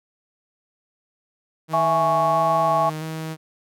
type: tone with vibrato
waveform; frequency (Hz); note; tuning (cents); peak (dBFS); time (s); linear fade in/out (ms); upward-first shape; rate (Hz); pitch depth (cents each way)
sawtooth; 157.4; D#3; +20; -24; 1.68-3.37; 50; square; 1.5; 20
type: chord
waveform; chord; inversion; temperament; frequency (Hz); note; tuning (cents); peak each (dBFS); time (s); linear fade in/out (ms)
sine; C# minor; first; equal; 659.3 / 830.6 / 1108.7; E5 / G#5 / C#6; 0 / 0 / 0; -21; 1.73-2.9; 10
effects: none